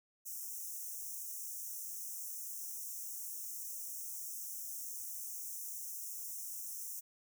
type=high-pass noise; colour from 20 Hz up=white; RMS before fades=-44 dBFS; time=0.25-7.01 s; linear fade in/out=20 ms; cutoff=5600 Hz; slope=96 dB/octave; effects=none